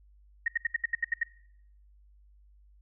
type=tone bursts; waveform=sine; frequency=1864.7 Hz; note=A#6; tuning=in tune; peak=-24 dBFS; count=9; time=0.46-1.233 s; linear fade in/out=5 ms; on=21 ms; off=73 ms; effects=noise-tail reverb RT60 0.7 s tail -20 dB re dry + added 50 Hz sine -56 dBFS peak until 2.81 s